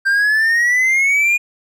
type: exponential sweep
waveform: triangle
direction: up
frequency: 1570 to 2448 Hz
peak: -10 dBFS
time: 0.05-1.38 s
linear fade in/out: 20 ms
effects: none